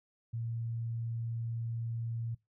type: tone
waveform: sine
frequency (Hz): 115.5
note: A#2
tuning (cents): -16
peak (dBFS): -34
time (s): 0.33-2.35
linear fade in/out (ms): 10
effects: noise-tail reverb RT60 0.2 s tail -21 dB re dry